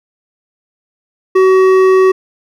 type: tone with hard clipping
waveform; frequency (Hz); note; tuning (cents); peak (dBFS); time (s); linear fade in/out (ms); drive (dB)
triangle; 377; F#4; +32; -7; 1.35-2.12; 10; 14
effects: none